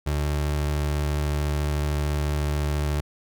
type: tone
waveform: 30% pulse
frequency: 73.9 Hz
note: D2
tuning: 11 cents sharp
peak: -20 dBFS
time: 0.06-3.01 s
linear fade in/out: 10 ms
effects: none